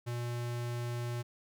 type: tone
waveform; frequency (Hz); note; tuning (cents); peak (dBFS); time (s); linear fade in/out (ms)
square; 120; B2; -49; -35; 0.06-1.23; 20
effects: none